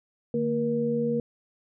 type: tone cluster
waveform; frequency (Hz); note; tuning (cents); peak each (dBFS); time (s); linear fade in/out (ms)
sine; 149.5 / 229.9 / 476.3; D3 / A#3 / A#4; +31 / -24 / +37; -34 / -27 / -26; 0.34-1.2; 2
effects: none